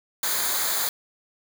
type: noise with comb filter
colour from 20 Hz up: white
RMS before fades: -25 dBFS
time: 0.23-0.89 s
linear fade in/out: 2 ms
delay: 0.36 ms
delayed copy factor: -0.7
effects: none